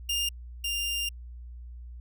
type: tone pair in turn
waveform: sawtooth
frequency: 2809 / 2797 Hz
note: F7 / F7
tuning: +9 / +2 cents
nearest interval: unison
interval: 7 cents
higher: first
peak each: -23 / -25 dBFS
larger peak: first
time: 0.09-0.29 / 0.64-1.09 s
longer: second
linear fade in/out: 5 ms
effects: added 60 Hz sine -40 dBFS peak until 2 s